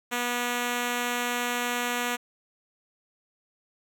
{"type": "tone", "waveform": "5% pulse", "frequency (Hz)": 243, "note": "B3", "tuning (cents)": -28, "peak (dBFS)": -15, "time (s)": [0.11, 2.17], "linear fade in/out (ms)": 20, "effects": []}